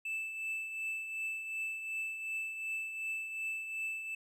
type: tone with tremolo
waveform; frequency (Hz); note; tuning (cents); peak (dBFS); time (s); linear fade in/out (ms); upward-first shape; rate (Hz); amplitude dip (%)
triangle; 2637; E7; 0; -32; 0.05-4.15; 5; triangle; 2.7; 55
effects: none